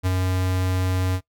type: tone with ADSR envelope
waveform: square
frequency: 92.5 Hz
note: F#2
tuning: in tune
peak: -19 dBFS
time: 0.03-1.21 s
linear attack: 32 ms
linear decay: 28 ms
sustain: -2 dB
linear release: 66 ms
effects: noise-tail reverb RT60 0.1 s tail -18 dB re dry